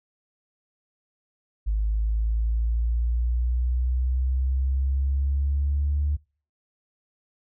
sine linear sweep, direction up, 52 to 73.42 Hz, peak -20 dBFS, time 1.66-6.17 s, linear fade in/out 20 ms, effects noise-tail reverb RT60 0.4 s tail -26 dB re dry + tanh soft clip ceiling -16 dBFS

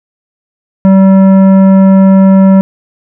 triangle tone with tanh clipping, 192.2 Hz, G3, 34 cents flat, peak -3 dBFS, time 0.85-2.61 s, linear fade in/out 0 ms, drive 16 dB, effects none

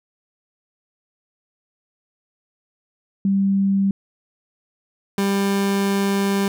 sine / 30% pulse tone pair in turn, 196 / 198.05 Hz, G3 / G3, 0 / +18 cents, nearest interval unison, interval 18 cents, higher second, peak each -15 dBFS, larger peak neither, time 3.25-3.91 / 5.18-6.48 s, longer second, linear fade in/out 2 ms, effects none

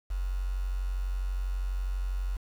sine tone with quantisation, 46.12 Hz, F#1, 5 cents flat, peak -28 dBFS, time 0.1-2.37 s, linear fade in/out 10 ms, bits 8, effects none

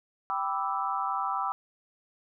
sine chord, E minor seventh, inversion first, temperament equal, 784 / 987.8 / 1174.7 / 1318.5 Hz, G5 / B5 / D6 / E6, 0 / 0 / 0 / 0 cents, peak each -33 dBFS, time 0.3-1.52 s, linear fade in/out 0 ms, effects none

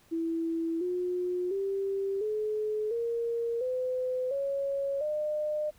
sine tone with pitch steps, 329.6 / 359.4 / 392 / 427.4 / 466.1 / 508.3 / 554.3 / 604.5 Hz, E4 / F4 / G4 / G#4 / A#4 / B4 / C#5 / D5, 0 / +50 / 0 / +50 / 0 / +50 / 0 / +50 cents, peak -28 dBFS, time 0.11-5.71 s, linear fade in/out 20 ms, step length 700 ms, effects pink hiss -62 dBFS RMS until 5.78 s

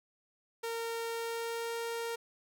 sawtooth tone with pitch glide, 460 to 463.5 Hz, A#4 to A#4, -23 to -10 cents, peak -31 dBFS, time 0.63-2.16 s, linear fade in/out 10 ms, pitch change +13 cents, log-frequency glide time 1.08-1.76 s, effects none

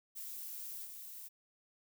violet noise with level steps, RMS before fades -45 / -49 dBFS, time 0.15-1.29 s, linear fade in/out 20 ms, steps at 0.84 s, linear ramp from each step 20 ms, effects none

